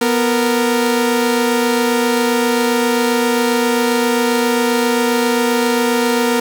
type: tone pair together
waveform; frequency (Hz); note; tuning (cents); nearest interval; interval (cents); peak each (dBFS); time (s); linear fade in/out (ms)
sawtooth; 245.2 / 462.9; B3 / A#4; -12 / -12; major seventh; 1100; -12; 0.01-6.4; 5
effects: none